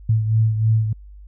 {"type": "beating tone pair", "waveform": "sine", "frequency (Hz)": [110, 113.2], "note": ["A2", "A2"], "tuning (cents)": [0, 50], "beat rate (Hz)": 3.2, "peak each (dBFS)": [-15, -23], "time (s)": [0.09, 0.93], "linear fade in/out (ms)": 5, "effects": ["added 50 Hz sine -38 dBFS peak until 1.27 s"]}